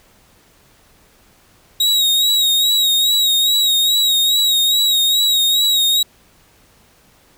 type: tone with vibrato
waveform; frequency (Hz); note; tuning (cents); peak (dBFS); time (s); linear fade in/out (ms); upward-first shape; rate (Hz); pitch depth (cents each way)
40% pulse; 3800; A#7; +33; -11; 1.8-6.03; 5; sine; 2.4; 49
effects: pink hiss -52 dBFS RMS until 7.37 s